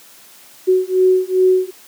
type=beating tone pair; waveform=sine; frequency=370.3 / 372.8 Hz; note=F#4 / F#4; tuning=+1 / +13 cents; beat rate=2.5 Hz; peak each=-14 dBFS; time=0.67-1.71 s; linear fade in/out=20 ms; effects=white hiss -44 dBFS RMS until 1.87 s + high-pass 150 Hz 12 dB/octave